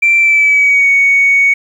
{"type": "tone with pitch glide", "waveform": "sine", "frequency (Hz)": [2349, 2230], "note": ["D7", "C#7"], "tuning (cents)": [0, 10], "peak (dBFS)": -5, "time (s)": [0.02, 1.54], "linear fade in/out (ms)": 10, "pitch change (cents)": -90, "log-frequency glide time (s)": [0.17, 0.89], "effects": ["tanh soft clip ceiling -2 dBFS", "7-bit"]}